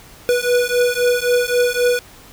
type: beating tone pair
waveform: square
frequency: 487.1 / 490.9 Hz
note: B4 / B4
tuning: -24 / -10 cents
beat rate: 3.8 Hz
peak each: -18 dBFS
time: 0.29-1.99 s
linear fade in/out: 0 ms
effects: pink hiss -43 dBFS RMS until 2.32 s